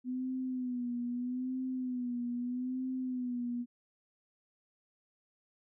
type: tone with vibrato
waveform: sine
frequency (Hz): 249.9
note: B3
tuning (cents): +21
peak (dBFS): -33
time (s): 0.04-3.66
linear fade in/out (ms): 50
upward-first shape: sine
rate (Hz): 0.79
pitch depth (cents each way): 61
effects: none